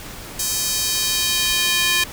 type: tone with high-pass filter sweep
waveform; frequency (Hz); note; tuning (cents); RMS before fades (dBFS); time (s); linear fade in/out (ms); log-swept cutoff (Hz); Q
square; 349.2; F4; 0; -20; 0.39-2.04; 5; 6300 to 2300; 1.2
effects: pink hiss -35 dBFS RMS until 2.12 s